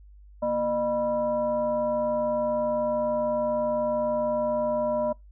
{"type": "tone with frequency modulation", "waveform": "sine", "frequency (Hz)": 607, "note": "D#5", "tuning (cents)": -43, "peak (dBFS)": -23, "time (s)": [0.42, 5.13], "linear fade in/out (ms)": 10, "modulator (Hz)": 372, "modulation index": 0.7, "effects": ["noise-tail reverb RT60 0.2 s tail -25 dB re dry", "added 50 Hz sine -47 dBFS peak until 5.31 s"]}